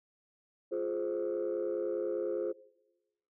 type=chord; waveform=sine; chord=F minor; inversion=none; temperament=just; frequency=349.2 / 419.1 / 523.8 Hz; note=F4 / Ab4 / C5; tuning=0 / +16 / +2 cents; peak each=-34 dBFS; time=0.71-2.53 s; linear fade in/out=20 ms; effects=noise-tail reverb RT60 1.0 s tail -20 dB re dry + tanh soft clip ceiling -26 dBFS